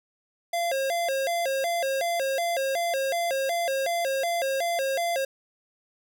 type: tone with vibrato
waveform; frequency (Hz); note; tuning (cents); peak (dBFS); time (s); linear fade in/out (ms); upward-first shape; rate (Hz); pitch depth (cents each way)
square; 608; D#5; -40; -25; 0.53-5.25; 5; square; 2.7; 210
effects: none